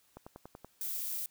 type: click train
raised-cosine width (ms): 1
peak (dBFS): -32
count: 6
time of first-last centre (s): 0.17-0.646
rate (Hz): 10.5
type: noise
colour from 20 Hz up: violet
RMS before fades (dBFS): -37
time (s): 0.81-1.26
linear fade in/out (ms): 2
effects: white hiss -69 dBFS RMS until 1.3 s